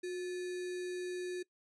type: tone with sample-and-hold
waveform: sine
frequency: 361.4 Hz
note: F#4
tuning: 41 cents flat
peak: -36 dBFS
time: 0.03-1.43 s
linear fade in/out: 10 ms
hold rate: 2100 Hz
effects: noise-tail reverb RT60 0.1 s tail -21 dB re dry + resampled to 24000 Hz